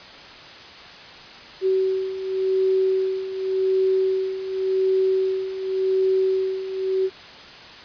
sine beating tone pair, 378.8 / 379.69 Hz, F#4 / F#4, +41 / +45 cents, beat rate 0.89 Hz, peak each -25 / -20 dBFS, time 1.61-7.1 s, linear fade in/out 50 ms, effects white hiss -41 dBFS RMS until 7.84 s + resampled to 11025 Hz

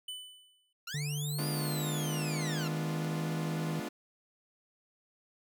square tone with exponential decay, 3000 Hz, F#7, 23 cents sharp, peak -37 dBFS, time 0.08-0.73 s, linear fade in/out 5 ms, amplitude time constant 140 ms
15% pulse linear two-way sweep, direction up then down, 1318.5 to 4900 to 1318.5 Hz, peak -32 dBFS, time 0.87-2.68 s, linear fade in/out 5 ms, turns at 1.47 s
triangle tone with pitch glide, 146.83 to 160.12 Hz, D3 to D#3, 0 to +50 cents, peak -31 dBFS, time 0.94-3.8 s, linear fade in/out 5 ms, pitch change +150 cents, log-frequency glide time 1.19-3.28 s
sawtooth chord, G# diminished seventh, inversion none, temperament equal with one note detuned, 210.3 / 246.9 / 293.7 / 349.2 Hz, G#3 / B3 / D4 / F4, +22 / 0 / 0 / 0 cents, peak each -38 dBFS, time 1.38-3.89 s, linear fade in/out 10 ms
effects none

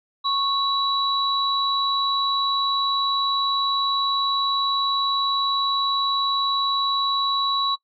sine tone pair together, 1100 / 3920 Hz, C#6 / B7, -14 / -14 cents, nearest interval octave + minor seventh, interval 2200 cents, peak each -23 dBFS, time 0.24-7.76 s, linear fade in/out 20 ms, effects noise-tail reverb RT60 0.1 s tail -19 dB re dry

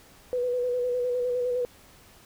sine tone with vibrato, 493.9 Hz, B4, in tune, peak -24 dBFS, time 0.33-1.65 s, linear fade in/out 0 ms, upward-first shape square, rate 9.8 Hz, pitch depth 24 cents each way, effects pink hiss -54 dBFS RMS until 2.25 s

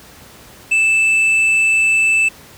sine tone with hard clipping, 2637 Hz, E7, in tune, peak -12 dBFS, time 0.71-2.29 s, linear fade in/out 10 ms, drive 4 dB, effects pink hiss -41 dBFS RMS until 2.57 s + high-pass 60 Hz 12 dB/octave

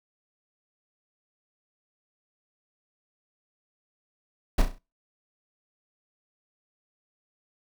brown noise with echo, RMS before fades -18 dBFS, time 4.58-4.62 s, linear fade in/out 5 ms, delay 33 ms, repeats 5, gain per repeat -7 dB, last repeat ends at 4.785 s, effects noise-tail reverb RT60 0.3 s tail -24 dB re dry

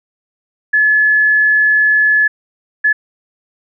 sine tone bursts at uneven times, 1714 Hz, A6, 46 cents flat, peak -8 dBFS, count 2, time 0.73-2.28 / 2.84-2.93 s, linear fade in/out 10 ms, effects none

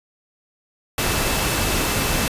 sine tone in noise, 2638 Hz, E7, 1 cent sharp, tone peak -32 dBFS, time 0.98-2.28 s, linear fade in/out 2 ms, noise pink, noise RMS -21 dBFS, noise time 0.98-2.28 s, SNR -14 dB, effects resampled to 32000 Hz

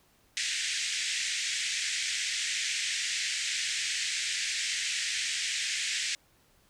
pink band-pass noise, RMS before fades -32 dBFS, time 0.37-6.15 s, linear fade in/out 0 ms, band 1800 to 8300 Hz, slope 48 dB/octave, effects pink hiss -65 dBFS RMS until 6.69 s

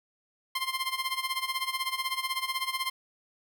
15% pulse tone with tremolo, 1051 Hz, C6, 7 cents sharp, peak -20 dBFS, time 0.55-2.9 s, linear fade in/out 5 ms, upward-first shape sine, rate 16 Hz, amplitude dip 80%, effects none

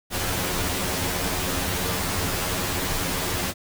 pink noise with comb filter, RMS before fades -26 dBFS, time 0.1-3.54 s, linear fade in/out 50 ms, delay 11 ms, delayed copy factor +0.95, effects none

